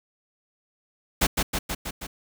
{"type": "noise with echo", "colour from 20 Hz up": "pink", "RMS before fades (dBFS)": -20, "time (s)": [1.21, 1.27], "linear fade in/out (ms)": 10, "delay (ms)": 160, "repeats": 5, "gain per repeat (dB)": -3, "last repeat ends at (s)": 2.07, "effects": []}